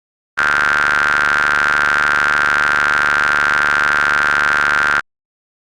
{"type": "ring-modulated tone", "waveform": "sawtooth", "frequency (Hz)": 73.42, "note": "D2", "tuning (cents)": 0, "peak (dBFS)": -5, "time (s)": [0.37, 5.01], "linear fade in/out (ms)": 20, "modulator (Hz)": 1480, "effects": ["low-pass 7000 Hz 12 dB/octave", "Opus 48 kbps"]}